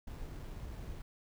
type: noise with sample-and-hold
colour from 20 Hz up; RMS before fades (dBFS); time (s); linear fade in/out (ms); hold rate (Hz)
brown; -44; 0.07-1.02; 5; 6300
effects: none